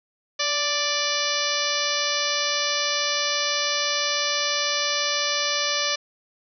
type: harmonic tone with a mistuned harmonic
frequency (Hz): 587.3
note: D5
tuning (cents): 0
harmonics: 1 / 2 / 3 / 4 / 5 / 6 / 7 / 8 / 9 / 10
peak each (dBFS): -31 / -31 / -31 / -31 / -31 / -31 / -31 / -31 / -31 / -31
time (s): 0.39-5.96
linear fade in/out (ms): 10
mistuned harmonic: 1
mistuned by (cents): -23
effects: none